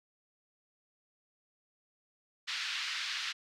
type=band-pass noise; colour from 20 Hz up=white; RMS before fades=-37 dBFS; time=2.47-3.33 s; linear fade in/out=20 ms; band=1400 to 4500 Hz; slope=24 dB/octave; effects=none